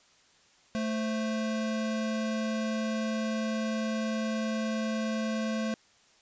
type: tone pair together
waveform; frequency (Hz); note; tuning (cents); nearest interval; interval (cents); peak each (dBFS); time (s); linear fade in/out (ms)
square; 220 / 523.3; A3 / C5; 0 / 0; octave + minor third; 1500; -30 / -38; 0.75-5.74; 0
effects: white hiss -62 dBFS RMS until 6.21 s + resampled to 16000 Hz